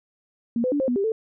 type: tone with pitch steps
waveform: sine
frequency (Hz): 233.9 / 507 / 289.4 / 530 / 245.4 / 396 / 443.3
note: A#3 / B4 / D4 / C5 / B3 / G4 / A4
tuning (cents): +6 / +45 / -25 / +22 / -11 / +18 / +13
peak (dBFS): -20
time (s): 0.56-1.12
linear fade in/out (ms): 2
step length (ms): 80
effects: none